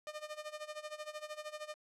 sawtooth tone with tremolo, 607 Hz, D#5, 43 cents flat, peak -36 dBFS, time 0.07-1.74 s, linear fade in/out 0 ms, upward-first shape sine, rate 13 Hz, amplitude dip 85%, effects low-pass 9000 Hz 12 dB/octave

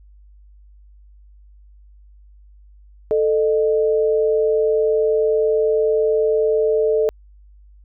sine tone pair together, 440 / 610.9 Hz, A4 / D#5, 0 / -32 cents, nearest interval tritone, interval 568 cents, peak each -15 / -21 dBFS, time 3.11-7.09 s, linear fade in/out 0 ms, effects added 50 Hz sine -44 dBFS peak until 7.84 s

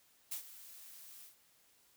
blue noise with ADSR envelope, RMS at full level -39 dBFS, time 0.31-1.36 s, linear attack 11 ms, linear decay 100 ms, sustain -15 dB, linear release 130 ms, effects white hiss -69 dBFS RMS until 1.96 s

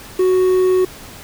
triangle tone with quantisation, 370 Hz, F#4, in tune, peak -9 dBFS, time 0.19-0.85 s, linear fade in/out 5 ms, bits 6, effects pink hiss -37 dBFS RMS until 1.23 s

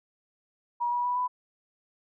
sine tone with pitch steps, 959 / 970.7 / 982.5 / 994.5 Hz, A#5 / B5 / B5 / B5, +49 / -30 / -9 / +12 cents, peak -25 dBFS, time 0.8-1.28 s, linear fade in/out 20 ms, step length 120 ms, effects none

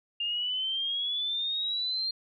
sine exponential sweep, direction up, 2803 to 4213 Hz, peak -28 dBFS, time 0.2-2.11 s, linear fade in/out 5 ms, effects none

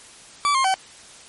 40% pulse tone with pitch steps, 1154 / 1064 / 763 Hz, D6 / C6 / G5, -31 / +29 / -47 cents, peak -16 dBFS, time 0.45-0.741 s, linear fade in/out 0 ms, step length 97 ms, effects white hiss -45 dBFS RMS until 1.28 s + MP3 48 kbps

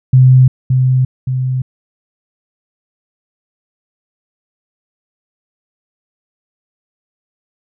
sine tone with echo, 129 Hz, C3, 24 cents flat, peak -3 dBFS, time 0.13-0.48 s, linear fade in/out 5 ms, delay 570 ms, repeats 2, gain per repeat -5 dB, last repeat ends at 1.62 s, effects none

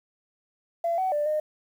sine tone with pitch steps, 678 / 753 / 591 / 611 Hz, E5 / F#5 / D5 / D#5, +49 / +30 / +11 / -32 cents, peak -22 dBFS, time 0.84-1.4 s, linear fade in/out 5 ms, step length 140 ms, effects tanh soft clip ceiling -18 dBFS + 9-bit

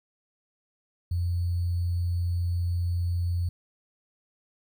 sine tone with sample-and-hold, 87.31 Hz, F2, in tune, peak -24 dBFS, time 1.11-3.49 s, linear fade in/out 5 ms, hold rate 4410 Hz, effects none

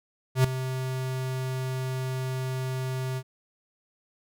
square tone with ADSR envelope, 130 Hz, C3, 11 cents flat, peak -16 dBFS, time 0.35-3.23 s, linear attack 94 ms, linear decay 3 ms, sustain -13 dB, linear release 59 ms, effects none

